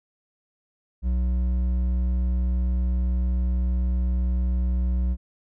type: tone with hard clipping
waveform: triangle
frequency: 61.74 Hz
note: B1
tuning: in tune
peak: -22 dBFS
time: 1.02-5.17 s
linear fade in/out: 50 ms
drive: 10 dB
effects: none